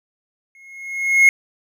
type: tone with exponential growth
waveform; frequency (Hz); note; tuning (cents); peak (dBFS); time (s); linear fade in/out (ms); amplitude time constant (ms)
triangle; 2162; C#7; -44; -4; 0.55-1.29; 1; 160
effects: none